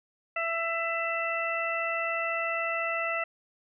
harmonic tone, 666 Hz, E5, 18 cents sharp, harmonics 1 / 2 / 3 / 4, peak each -33 / -33 / -33 / -33 dBFS, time 0.36-3.24 s, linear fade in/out 5 ms, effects none

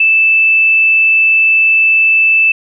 sine tone, 2637 Hz, E7, in tune, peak -6 dBFS, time 0-2.52 s, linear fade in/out 5 ms, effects none

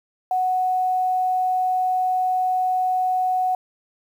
sine tone with quantisation, 740 Hz, F#5, in tune, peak -18 dBFS, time 0.31-3.55 s, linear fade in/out 2 ms, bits 8, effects none

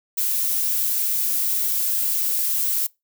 violet noise, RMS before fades -22 dBFS, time 0.17-2.87 s, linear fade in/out 10 ms, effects noise-tail reverb RT60 0.2 s tail -23 dB re dry

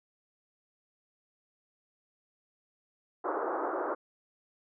pink band-pass noise, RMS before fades -33 dBFS, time 3.24-3.95 s, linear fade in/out 10 ms, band 330 to 1400 Hz, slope 48 dB/octave, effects none

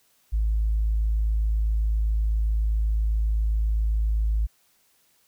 sine tone, 53.8 Hz, A1, 38 cents flat, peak -19 dBFS, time 0.32-4.47 s, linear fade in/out 20 ms, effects tanh soft clip ceiling -16 dBFS + white hiss -64 dBFS RMS until 5.27 s

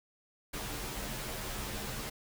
pink noise with comb filter, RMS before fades -39 dBFS, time 0.53-2.1 s, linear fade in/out 10 ms, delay 12 ms, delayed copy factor -0.8, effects none

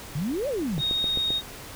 sine exponential two-way sweep, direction up then down, 132.1 to 604 to 132.1 Hz, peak -25 dBFS, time 0.15-0.81 s, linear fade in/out 5 ms, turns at 0.48 s
click train, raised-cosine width 2 ms, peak -19 dBFS, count 5, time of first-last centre 0.78-1.305 s, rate 7.62 Hz
sine tone, 3729 Hz, A#7, in tune, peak -23 dBFS, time 0.78-1.42 s, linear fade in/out 50 ms
effects pink hiss -41 dBFS RMS until 1.75 s

